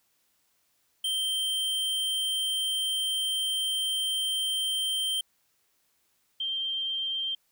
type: tone pair in turn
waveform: square / sine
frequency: 3136 / 3156 Hz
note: G7 / G7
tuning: 0 / +11 cents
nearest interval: unison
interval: 11 cents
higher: second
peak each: -27 / -28 dBFS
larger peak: first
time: 1.04-5.21 / 6.4-7.35 s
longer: first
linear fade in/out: 5 ms
effects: white hiss -71 dBFS RMS until 7.51 s